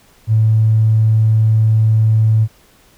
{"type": "tone with tanh clipping", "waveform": "triangle", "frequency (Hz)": 110, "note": "A2", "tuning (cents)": 0, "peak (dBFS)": -8, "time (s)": [0.27, 2.48], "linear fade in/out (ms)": 50, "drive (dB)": 2, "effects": ["pink hiss -50 dBFS RMS until 2.97 s"]}